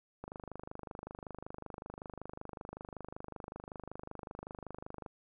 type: click train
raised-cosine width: 1 ms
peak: -29 dBFS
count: 123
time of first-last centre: 0.24-5.062 s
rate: 25.3 Hz
effects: none